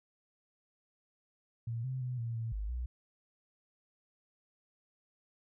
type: tone with pitch steps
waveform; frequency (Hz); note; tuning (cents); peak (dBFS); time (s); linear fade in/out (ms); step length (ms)
sine; 115.9 / 130.1 / 125.4 / 116.2 / 113.8 / 51.7 / 61.1; A#2 / C3 / B2 / A#2 / A#2 / G#1 / B1; -10 / -9 / +27 / -5 / -41 / -7 / -18; -34; 1.67-2.86; 5; 170
effects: none